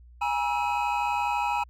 triangle tone cluster, 826 / 958 / 1316 / 2532 Hz, G#5 / A#5 / E6 / D#7, -10 / +47 / -3 / +30 cents, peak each -26 / -26 / -33 / -32 dBFS, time 0.21-1.64 s, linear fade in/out 10 ms, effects added 60 Hz sine -48 dBFS peak until 1.69 s

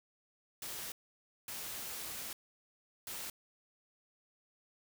white noise bursts at uneven times, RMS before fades -43 dBFS, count 3, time 0.62-0.92 / 1.48-2.33 / 3.07-3.3 s, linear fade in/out 2 ms, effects none

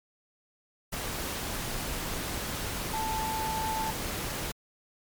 sine tone in noise, 880 Hz, A5, in tune, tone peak -30 dBFS, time 2.93-3.91 s, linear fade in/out 10 ms, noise pink, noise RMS -34 dBFS, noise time 0.92-4.52 s, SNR +1 dB, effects MP3 96 kbps

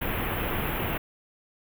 pink band-stop noise, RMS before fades -29 dBFS, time 0.01-0.98 s, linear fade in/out 10 ms, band 3100 to 12000 Hz, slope 48 dB/octave, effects none

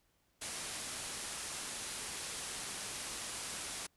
white low-pass noise, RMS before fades -43 dBFS, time 0.41-3.87 s, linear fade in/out 10 ms, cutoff 11000 Hz, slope 96 dB/octave, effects pink hiss -75 dBFS RMS until 3.96 s

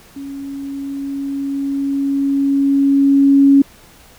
sine tone with level ramp, 277.2 Hz, C#4, in tune, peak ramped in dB -26 to -5 dBFS, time 0.16-3.62 s, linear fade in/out 5 ms, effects pink hiss -45 dBFS RMS until 4.18 s

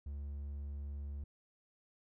triangle tone, 71.3 Hz, C#2, 49 cents sharp, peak -38 dBFS, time 0.06-1.24 s, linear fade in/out 5 ms, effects none

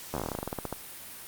slowing click train, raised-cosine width 1 ms, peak -18 dBFS, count 18, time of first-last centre 0.14-0.727 s, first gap 12 ms, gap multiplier 1.12, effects white hiss -44 dBFS RMS until 1.27 s + Opus 48 kbps

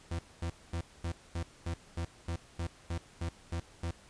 40% pulse tone bursts, 84.6 Hz, E2, 45 cents sharp, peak -32 dBFS, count 13, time 0.11-3.91 s, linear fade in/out 5 ms, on 80 ms, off 230 ms, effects pink hiss -58 dBFS RMS until 4.09 s + resampled to 22050 Hz

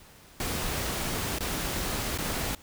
pink noise with dropouts, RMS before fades -31 dBFS, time 0.4-2.55 s, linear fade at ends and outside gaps 2 ms, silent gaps 1.386-1.406 / 2.177-2.185 s, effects pink hiss -53 dBFS RMS until 2.62 s

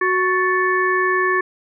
harmonic tone with a mistuned harmonic, 370 Hz, F#4, in tune, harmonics 1 / 3 / 5 / 6, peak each -20 / -20 / -19 / -31 dBFS, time 0.01-1.41 s, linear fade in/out 5 ms, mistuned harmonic 5, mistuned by -92 cents, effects none

